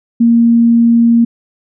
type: tone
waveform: sine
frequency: 233.1 Hz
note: A#3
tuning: in tune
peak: -5 dBFS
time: 0.2-1.25 s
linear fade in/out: 10 ms
effects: none